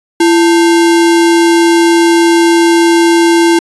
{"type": "tone with sample-and-hold", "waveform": "sine", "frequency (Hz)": 336.7, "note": "E4", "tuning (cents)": 37, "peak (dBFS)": -4, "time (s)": [0.2, 3.59], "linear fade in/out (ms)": 5, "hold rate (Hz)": 1225, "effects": ["resampled to 24000 Hz"]}